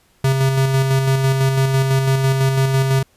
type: tone with tremolo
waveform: square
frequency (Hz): 134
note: C3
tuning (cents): +42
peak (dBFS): -13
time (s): 0.24-3.03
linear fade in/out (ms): 5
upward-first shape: square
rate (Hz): 6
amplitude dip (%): 35
effects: pink hiss -57 dBFS RMS until 3.16 s + resampled to 32000 Hz